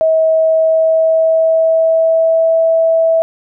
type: tone with pitch glide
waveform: sine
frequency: 641 to 653.7 Hz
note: E5 to E5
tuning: -49 to -15 cents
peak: -8 dBFS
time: 0.01-3.22 s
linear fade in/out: 0 ms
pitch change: +34 cents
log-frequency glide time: 0.29-2.59 s
effects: none